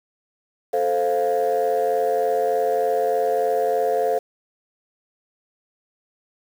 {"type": "chord", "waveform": "sine", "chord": "F major", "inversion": "first", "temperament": "equal", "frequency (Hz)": [440, 523.3, 698.5], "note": ["A4", "C5", "F5"], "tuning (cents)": [0, 0, 0], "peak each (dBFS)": -21, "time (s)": [0.73, 4.19], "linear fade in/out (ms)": 10, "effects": ["tanh soft clip ceiling -13 dBFS", "7-bit"]}